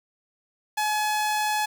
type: tone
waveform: sawtooth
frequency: 849 Hz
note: G#5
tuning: 38 cents sharp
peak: -19 dBFS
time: 0.77-1.66 s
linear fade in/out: 10 ms
effects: 8-bit